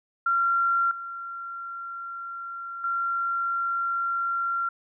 sine tone with level steps, 1374 Hz, F6, 29 cents flat, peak -20 / -33 / -24 dBFS, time 0.26-4.69 s, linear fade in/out 5 ms, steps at 0.91 / 2.84 s, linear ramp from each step 2 ms, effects none

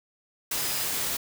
sine tone in noise, 4978 Hz, D#8, in tune, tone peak -38 dBFS, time 0.57-0.84 s, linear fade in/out 5 ms, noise white, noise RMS -29 dBFS, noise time 0.51-1.17 s, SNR -12 dB, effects none

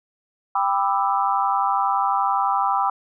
sine chord, E minor seventh, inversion first, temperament just, 791.1 / 988.9 / 1186.7 / 1318.5 Hz, G5 / B5 / D6 / E6, +16 / +2 / +18 / 0 cents, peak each -22 / -23 / -24 / -26 dBFS, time 0.55-2.9 s, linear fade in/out 5 ms, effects none

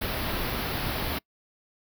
pink band-stop noise, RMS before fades -30 dBFS, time 0.01-1.19 s, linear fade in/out 10 ms, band 5000 to 11000 Hz, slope 48 dB/octave, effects noise-tail reverb RT60 0.1 s tail -25 dB re dry

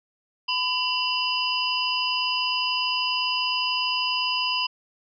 sine tone cluster, 1006 / 2736 / 2983 / 4940 Hz, B5 / F7 / F#7 / D#8, +32 / -36 / +13 / -13 cents, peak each -28 dBFS, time 0.48-4.67 s, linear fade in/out 10 ms, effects none

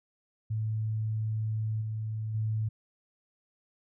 sine tone with level steps, 109.3 Hz, A2, 11 cents flat, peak -28 / -31 / -27 dBFS, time 0.5-2.69 s, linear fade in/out 10 ms, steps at 1.81 / 2.34 s, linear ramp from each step 10 ms, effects none

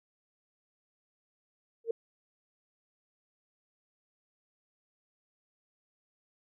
sine tone with exponential growth, 458 Hz, A#4, 31 cents flat, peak -23 dBFS, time 1.84-1.91 s, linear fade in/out 5 ms, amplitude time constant 15 ms, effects none

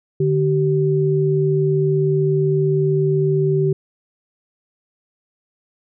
sine tone pair together, 148.6 / 384.3 Hz, D3 / G4, +21 / -34 cents, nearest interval octave + major third, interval 1645 cents, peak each -17 dBFS, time 0.2-3.73 s, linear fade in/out 5 ms, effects none

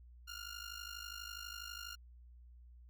15% pulse ring-modulated tone, 1409 Hz, F6, 15 cents sharp, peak -36 dBFS, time 0.27-1.96 s, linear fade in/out 20 ms, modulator 26.1 Hz, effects added 60 Hz sine -55 dBFS peak until 2.89 s

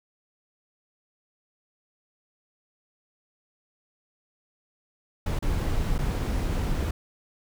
brown noise with dropouts, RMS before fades -26 dBFS, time 5.26-6.91 s, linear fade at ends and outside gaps 5 ms, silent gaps 5.39-5.424 / 5.982-5.988 s, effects none

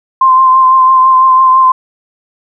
sine tone with vibrato, 1043 Hz, C6, 6 cents flat, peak -3 dBFS, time 0.21-1.72 s, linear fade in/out 5 ms, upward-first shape triangle, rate 6 Hz, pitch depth 26 cents each way, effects none

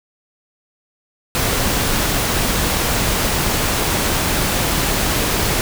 pink noise, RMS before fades -18 dBFS, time 1.35-5.61 s, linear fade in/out 0 ms, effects none

